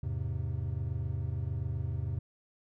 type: chord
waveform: triangle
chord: E augmented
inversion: none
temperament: equal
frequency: 82.41 / 103.83 / 130.81 Hz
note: E2 / G#2 / B#2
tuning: 0 / 0 / 0 cents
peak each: -34 dBFS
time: 0.03-2.19 s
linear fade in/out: 5 ms
effects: none